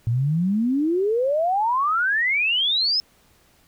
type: exponential sweep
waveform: sine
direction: up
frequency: 111.1 to 5274 Hz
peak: -18 dBFS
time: 0.07-3 s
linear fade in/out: 0 ms
effects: pink hiss -58 dBFS RMS until 3.67 s